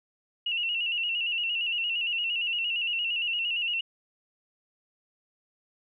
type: tone with vibrato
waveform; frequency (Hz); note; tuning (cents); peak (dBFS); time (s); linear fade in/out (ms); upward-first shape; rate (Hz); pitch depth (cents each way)
sine; 2794; F7; 0; -26; 0.46-3.81; 5; square; 8.7; 55
effects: none